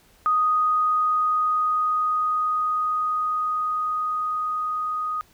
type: tone with level ramp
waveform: sine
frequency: 1244.5 Hz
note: D#6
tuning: in tune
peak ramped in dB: -17 to -24 dBFS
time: 0.26-5.21 s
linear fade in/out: 0 ms
effects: pink hiss -57 dBFS RMS until 5.33 s